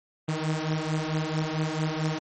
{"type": "beating tone pair", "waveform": "sawtooth", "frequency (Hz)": [154.4, 158.9], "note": ["D#3", "D#3"], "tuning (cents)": [-13, 37], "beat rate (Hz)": 4.5, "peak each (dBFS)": -25, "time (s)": [0.28, 2.19], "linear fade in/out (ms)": 10, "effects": ["MP3 32 kbps"]}